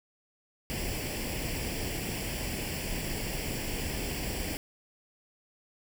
pink noise with comb filter, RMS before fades -34 dBFS, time 0.7-4.57 s, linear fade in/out 0 ms, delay 0.39 ms, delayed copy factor +0.7, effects none

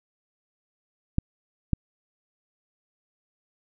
clicks, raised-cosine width 5 ms, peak -9 dBFS, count 2, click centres 1.184 / 1.733 s, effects none

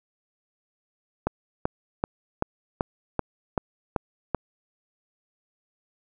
click train, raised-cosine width 1 ms, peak -9 dBFS, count 9, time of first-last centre 1.27-4.347 s, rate 2.6 Hz, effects none

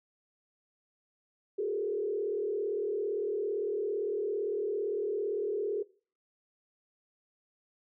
sine tone with frequency modulation, 415.3 Hz, G#4, in tune, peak -29 dBFS, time 1.58-5.83 s, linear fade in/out 10 ms, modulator 37.7 Hz, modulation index 1.1, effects noise-tail reverb RT60 0.4 s tail -21 dB re dry

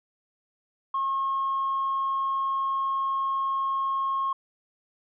sine tone, 1082 Hz, C#6, 42 cents flat, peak -23 dBFS, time 0.94-4.33 s, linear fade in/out 5 ms, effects tanh soft clip ceiling -20 dBFS

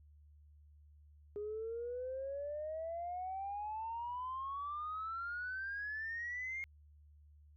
sine exponential sweep, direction up, 410 to 2151 Hz, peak -38 dBFS, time 1.36-6.64 s, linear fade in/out 0 ms, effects tanh soft clip ceiling -34 dBFS + added 74 Hz sine -59 dBFS peak until 7.56 s

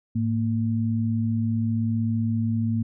sine tone pair together, 107.9 / 228.8 Hz, A2 / A#3, -33 / -32 cents, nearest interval octave + minor second, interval 1301 cents, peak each -24 dBFS, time 0.15-2.83 s, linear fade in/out 10 ms, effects none

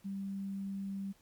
sine tone with quantisation, 196 Hz, G3, in tune, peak -36 dBFS, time 0.04-1.13 s, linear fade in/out 20 ms, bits 11, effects pink hiss -67 dBFS RMS until 1.21 s + MP3 96 kbps

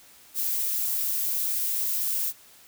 violet noise, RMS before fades -27 dBFS, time 0.34-2.33 s, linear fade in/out 50 ms, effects white hiss -53 dBFS RMS until 2.67 s

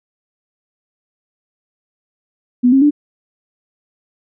sine tone with pitch steps, 246.9 / 269.2 / 293.6 Hz, B3 / C4 / D4, 0 / +49 / 0 cents, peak -7 dBFS, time 2.63-2.909 s, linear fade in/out 20 ms, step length 93 ms, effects none

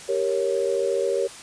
sine chord, G diminished, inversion none, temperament equal, 392 / 466.2 / 554.4 Hz, G4 / Bb4 / Db5, 0 / 0 / 0 cents, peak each -25 dBFS, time 0.08-1.28 s, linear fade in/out 20 ms, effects white hiss -41 dBFS RMS until 1.42 s + resampled to 22050 Hz

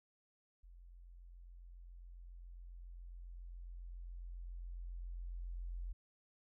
sine tone with level ramp, 43.65 Hz, F1, in tune, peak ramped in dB -55 to -40 dBFS, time 0.63-5.93 s, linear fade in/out 10 ms, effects none

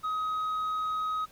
sine tone with tanh clipping, 1263 Hz, D#6, 26 cents sharp, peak -29 dBFS, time 0.03-1.26 s, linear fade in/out 20 ms, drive 3 dB, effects pink hiss -57 dBFS RMS until 1.31 s

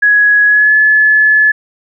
sine tone with pitch glide, 1674 to 1719.1 Hz, G#6 to A6, +13 to -41 cents, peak -5 dBFS, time 0.02-1.52 s, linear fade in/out 10 ms, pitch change +46 cents, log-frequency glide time 0.46-0.74 s, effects none

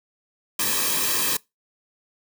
white noise with comb filter, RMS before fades -23 dBFS, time 0.59-1.37 s, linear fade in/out 5 ms, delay 1.4 ms, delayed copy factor -0.85, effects noise-tail reverb RT60 0.2 s tail -23 dB re dry

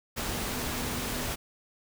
sine tone in noise, 246.9 Hz, B3, in tune, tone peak -40 dBFS, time 0.31-1.28 s, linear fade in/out 20 ms, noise pink, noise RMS -33 dBFS, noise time 0.16-1.36 s, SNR -10 dB, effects none

